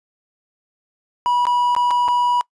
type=tone with dropouts; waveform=triangle; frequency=975 Hz; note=B5; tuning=23 cents flat; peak=-13 dBFS; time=1.26-2.41 s; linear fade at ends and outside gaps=0 ms; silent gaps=1.454-1.468 / 1.75-1.764 / 1.907-1.911 / 2.08-2.085 s; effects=noise-tail reverb RT60 0.1 s tail -24 dB re dry + resampled to 24000 Hz